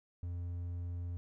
triangle tone, 87.31 Hz, F2, in tune, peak -35 dBFS, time 0.23-1.17 s, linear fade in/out 0 ms, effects none

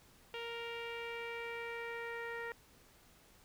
sawtooth tone with low-pass filter sweep, 466.2 Hz, A#4, in tune, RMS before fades -43 dBFS, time 0.34-2.52 s, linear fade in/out 0 ms, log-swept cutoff 2900 to 1900 Hz, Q 3.8, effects pink hiss -64 dBFS RMS until 3.44 s

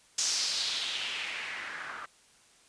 blue noise with low-pass filter sweep, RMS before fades -34 dBFS, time 0.18-2.06 s, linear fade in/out 5 ms, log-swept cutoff 6200 to 1300 Hz, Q 2.9, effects white hiss -61 dBFS RMS until 2.68 s + resampled to 22050 Hz

